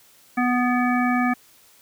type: harmonic tone with a mistuned harmonic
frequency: 246.9 Hz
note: B3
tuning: in tune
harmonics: 1 / 3 / 5 / 7 / 9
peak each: -20 / -25 / -27 / -28 / -30 dBFS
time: 0.37-1.34 s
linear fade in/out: 10 ms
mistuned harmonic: 9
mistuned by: +39 cents
effects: white hiss -54 dBFS RMS until 1.81 s